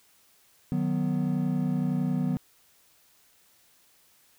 triangle chord, B major, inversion first, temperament just, 154.34 / 185.21 / 246.9 Hz, D#3 / F#3 / B3, -14 / +2 / 0 cents, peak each -27 dBFS, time 0.72-2.37 s, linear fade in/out 0 ms, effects white hiss -62 dBFS RMS until 4.38 s

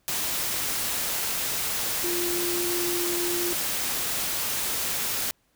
sine tone in noise, 349.2 Hz, F4, in tune, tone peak -28 dBFS, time 2.04-3.53 s, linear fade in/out 0 ms, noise white, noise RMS -28 dBFS, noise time 0.08-5.31 s, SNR -3 dB, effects pink hiss -68 dBFS RMS until 5.55 s

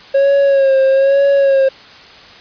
triangle tone with vibrato, 546 Hz, C#5, 26 cents flat, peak -6 dBFS, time 0.14-1.69 s, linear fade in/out 10 ms, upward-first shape sine, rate 1.1 Hz, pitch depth 41 cents each way, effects white hiss -38 dBFS RMS until 2.4 s + resampled to 11025 Hz

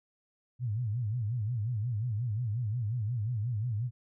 sine tone with vibrato, 113.4 Hz, A#2, 47 cents flat, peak -29 dBFS, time 0.59-3.91 s, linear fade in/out 50 ms, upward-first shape sine, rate 5.6 Hz, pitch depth 190 cents each way, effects none

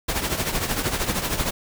pink noise with tremolo, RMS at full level -22 dBFS, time 0.08-1.51 s, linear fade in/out 10 ms, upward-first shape triangle, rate 13 Hz, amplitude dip 70%, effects none

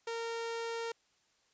sawtooth tone, 460.7 Hz, A#4, 20 cents flat, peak -32 dBFS, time 0.07-0.92 s, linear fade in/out 5 ms, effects white hiss -72 dBFS RMS until 1.53 s + resampled to 16000 Hz

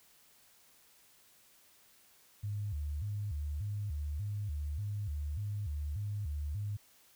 sine tone with vibrato, 87.31 Hz, F2, in tune, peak -34 dBFS, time 2.43-6.77 s, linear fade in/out 10 ms, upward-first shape square, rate 1.7 Hz, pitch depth 290 cents each way, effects white hiss -64 dBFS RMS until 7.15 s

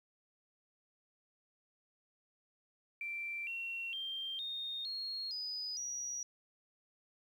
sine tone with pitch steps, 2349 / 2730 / 3172 / 3686 / 4283 / 4977 / 5784 Hz, D7 / F7 / G7 / A#7 / C8 / D#8 / F#8, 0 / -40 / +20 / -20 / +40 / 0 / -40 cents, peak -38 dBFS, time 3.01-6.23 s, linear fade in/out 2 ms, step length 460 ms, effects 11-bit

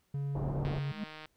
triangle tone, 140.4 Hz, C#3, 22 cents sharp, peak -30 dBFS, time 0.14-0.92 s, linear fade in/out 5 ms
pink low-pass noise, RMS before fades -37 dBFS, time 0.35-0.79 s, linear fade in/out 5 ms, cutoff 840 Hz, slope 24 dB/octave
click train, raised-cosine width 0.3 ms, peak -30 dBFS, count 95, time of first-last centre 0.65-1.256 s, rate 155 Hz
triangle tone with exponential growth, 208.5 Hz, G#3, 7 cents sharp, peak -29 dBFS, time 0.82-1.04 s, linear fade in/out 5 ms, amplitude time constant 46 ms
effects pink hiss -74 dBFS RMS until 1.36 s

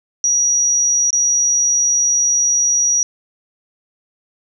sine tone with dropouts, 5780 Hz, F#8, 41 cents flat, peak -12 dBFS, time 0.24-3.03 s, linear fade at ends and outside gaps 1 ms, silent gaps 1.105-1.129 s, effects none

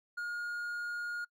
triangle tone, 1428 Hz, F6, 38 cents sharp, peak -33 dBFS, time 0.17-1.25 s, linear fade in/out 10 ms, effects noise-tail reverb RT60 0.1 s tail -26 dB re dry + AAC 64 kbps

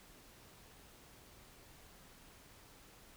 silence, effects pink hiss -60 dBFS RMS until 3.16 s

